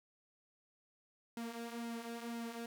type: tone with flanger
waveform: sawtooth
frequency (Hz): 233.1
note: A#3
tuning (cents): 0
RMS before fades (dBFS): -44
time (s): 1.37-2.66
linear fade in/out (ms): 2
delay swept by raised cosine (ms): 1.7 to 5.3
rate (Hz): 2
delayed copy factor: -0.6
effects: none